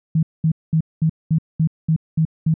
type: tone bursts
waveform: sine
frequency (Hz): 159.6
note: D#3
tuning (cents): +44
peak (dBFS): -13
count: 9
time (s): 0.15-2.541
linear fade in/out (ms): 5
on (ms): 79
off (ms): 210
effects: none